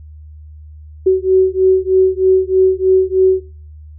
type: beating tone pair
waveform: sine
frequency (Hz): 374.8 / 378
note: F#4 / F#4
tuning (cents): +22 / +37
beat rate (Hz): 3.2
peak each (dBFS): -12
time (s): 1.06-3.41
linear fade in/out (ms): 10
effects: noise-tail reverb RT60 0.5 s tail -25 dB re dry + added 76 Hz sine -33 dBFS peak until 3.98 s